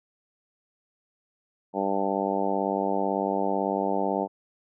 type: harmonic tone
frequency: 98 Hz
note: G2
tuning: in tune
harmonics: 2 / 3 / 4 / 5 / 6 / 7 / 8 / 9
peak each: -32 / -32 / -32 / -32 / -32 / -32 / -32 / -32 dBFS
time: 1.73-4.28 s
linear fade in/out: 50 ms
effects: none